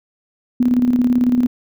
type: tone with tremolo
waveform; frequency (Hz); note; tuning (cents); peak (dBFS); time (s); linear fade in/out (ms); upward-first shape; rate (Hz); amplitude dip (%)
sine; 246.9; B3; 0; -10; 0.6-1.47; 5; square; 18; 50
effects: none